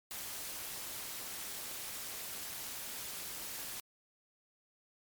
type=noise with amplitude modulation; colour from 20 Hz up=white; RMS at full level=-40 dBFS; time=0.11-3.8 s; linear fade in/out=0 ms; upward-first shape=sine; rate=232 Hz; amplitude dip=65%; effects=MP3 96 kbps